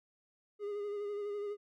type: tone with vibrato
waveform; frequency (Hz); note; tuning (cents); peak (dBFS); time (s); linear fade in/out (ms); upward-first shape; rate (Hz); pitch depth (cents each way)
triangle; 410.7; G#4; -19; -34; 0.59-1.57; 50; sine; 12; 30
effects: none